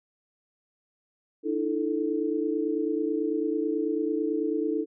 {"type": "chord", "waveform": "sine", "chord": "D suspended second", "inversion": "none", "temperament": "equal with one note detuned", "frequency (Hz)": [300.5, 329.6, 440], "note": ["D4", "E4", "A4"], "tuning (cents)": [40, 0, 0], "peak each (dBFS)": -29, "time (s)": [1.43, 4.86], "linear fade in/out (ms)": 50, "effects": []}